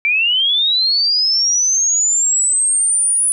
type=linear sweep; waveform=sine; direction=up; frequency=2308 to 9956 Hz; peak=-12 dBFS; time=0.05-3.32 s; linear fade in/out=0 ms; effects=none